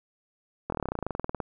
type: slowing click train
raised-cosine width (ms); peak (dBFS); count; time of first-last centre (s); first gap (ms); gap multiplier
1; -16; 20; 0.7-1.402; 23; 1.05
effects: none